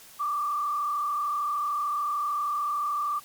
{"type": "tone with frequency modulation", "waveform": "sine", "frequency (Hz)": 1174.7, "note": "D6", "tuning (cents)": 0, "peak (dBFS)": -25, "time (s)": [0.19, 3.2], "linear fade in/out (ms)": 20, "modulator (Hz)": 33.4, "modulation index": 1, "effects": ["white hiss -50 dBFS RMS until 3.24 s", "MP3 96 kbps"]}